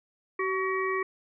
harmonic tone with a mistuned harmonic, 380 Hz, F#4, 46 cents sharp, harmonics 1 / 3 / 5 / 6, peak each -29 / -31 / -33 / -37 dBFS, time 0.39-1.03 s, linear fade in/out 5 ms, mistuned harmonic 3, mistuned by -20 cents, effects none

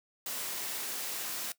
white noise, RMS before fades -37 dBFS, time 0.26-1.52 s, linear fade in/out 2 ms, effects noise-tail reverb RT60 0.1 s tail -17 dB re dry + high-pass 200 Hz 12 dB/octave

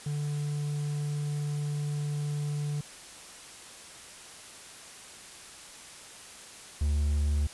triangle tone pair in turn, 146.83 / 73.42 Hz, D3 / D2, 0 / 0 cents, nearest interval octave, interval 1200 cents, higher first, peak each -27 / -22 dBFS, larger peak second, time 0.06-2.81 / 6.81-7.47 s, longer first, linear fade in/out 5 ms, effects white hiss -47 dBFS RMS until 7.53 s + resampled to 24000 Hz

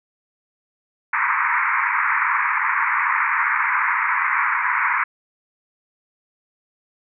pink band-pass noise, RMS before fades -20 dBFS, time 1.13-5.04 s, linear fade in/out 5 ms, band 920 to 2300 Hz, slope 96 dB/octave, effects none

